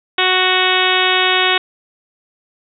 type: harmonic tone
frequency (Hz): 370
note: F#4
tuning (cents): 0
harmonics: 1 / 2 / 3 / 4 / 5 / 6 / 7 / 8 / 9 / 10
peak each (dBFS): -21 / -21 / -21 / -21 / -21 / -21 / -21 / -21 / -21 / -21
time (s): 0.18-1.58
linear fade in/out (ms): 5
effects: none